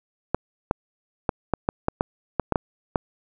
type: clicks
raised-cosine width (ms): 1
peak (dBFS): -6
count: 11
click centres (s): 0.346 / 0.711 / 1.292 / 1.537 / 1.689 / 1.884 / 2.009 / 2.397 / 2.523 / 2.558 / 2.958
effects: none